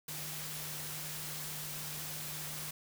sine tone in noise, 152.1 Hz, D#3, 39 cents flat, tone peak -48 dBFS, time 0.08-2.71 s, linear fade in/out 5 ms, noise white, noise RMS -42 dBFS, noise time 0.08-2.71 s, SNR -9 dB, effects none

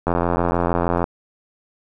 click train, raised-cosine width 1 ms, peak -5 dBFS, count 85, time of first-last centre 0.07-1.041 s, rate 86.5 Hz, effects none

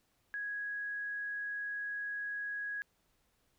sine tone, 1661.2 Hz, G#6, in tune, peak -36 dBFS, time 0.34-2.82 s, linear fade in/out 0 ms, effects pink hiss -75 dBFS RMS until 3.58 s

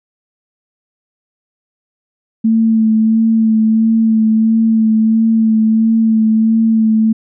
sine tone with vibrato, 222.1 Hz, A3, 16 cents sharp, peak -8 dBFS, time 2.44-7.13 s, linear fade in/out 10 ms, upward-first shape sine, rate 1.5 Hz, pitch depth 22 cents each way, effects none

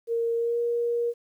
sine tone with pitch glide, 463.6 to 472.8 Hz, A#4 to A#4, -10 to +24 cents, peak -23 dBFS, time 0.07-1.14 s, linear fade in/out 50 ms, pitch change +34 cents, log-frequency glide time 0.35-0.59 s, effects 10-bit

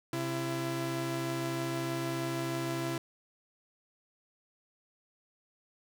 sawtooth tone pair together, 132.8 / 335.2 Hz, C3 / E4, +26 / +29 cents, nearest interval octave + major third, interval 1603 cents, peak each -32 / -30 dBFS, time 0.13-2.98 s, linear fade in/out 2 ms, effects none

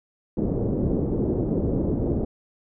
white low-pass noise, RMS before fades -24 dBFS, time 0.37-2.25 s, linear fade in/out 5 ms, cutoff 410 Hz, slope 24 dB/octave, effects none

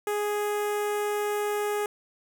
sawtooth tone with notch filter, 415.3 Hz, G#4, in tune, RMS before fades -28 dBFS, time 0.07-1.86 s, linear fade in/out 2 ms, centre 4300 Hz, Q 0.93, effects none

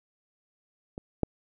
clicks, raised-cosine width 2 ms, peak -24 / -11 dBFS, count 2, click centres 0.979 / 1.233 s, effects none

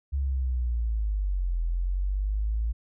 sine linear two-way sweep, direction down then up, 70.2 to 41.6 to 56.5 Hz, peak -24 dBFS, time 0.12-2.73 s, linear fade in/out 20 ms, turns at 1.62 s, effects none

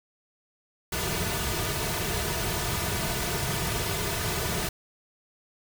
pink noise with comb filter, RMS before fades -29 dBFS, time 0.92-4.69 s, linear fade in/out 5 ms, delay 3.7 ms, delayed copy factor -0.7, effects none

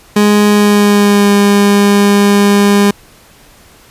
30% pulse tone with pitch glide, 207.7 to 202.6 Hz, G#3 to G#3, 0 to -43 cents, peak -3 dBFS, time 0.16-2.91 s, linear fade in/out 5 ms, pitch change -43 cents, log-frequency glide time 0.48-1.31 s, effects pink hiss -42 dBFS RMS until 3.9 s + resampled to 32000 Hz

